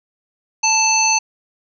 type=harmonic tone; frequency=879 Hz; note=A5; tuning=2 cents flat; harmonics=1 / 3 / 5 / 7; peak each=-18 / -19 / -22 / -16 dBFS; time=0.63-1.19 s; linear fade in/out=10 ms; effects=none